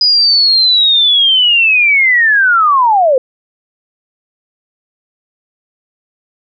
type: linear sweep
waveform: sine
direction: down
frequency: 4978 to 493.9 Hz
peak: -6 dBFS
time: 0.01-3.18 s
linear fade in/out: 2 ms
effects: none